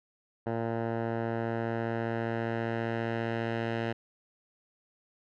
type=tone with low-pass filter sweep; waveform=10% pulse; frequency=114.9 Hz; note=A#2; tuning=25 cents flat; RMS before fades=-32 dBFS; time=0.46-3.93 s; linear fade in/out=10 ms; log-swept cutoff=1100 to 2500 Hz; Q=1.2; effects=none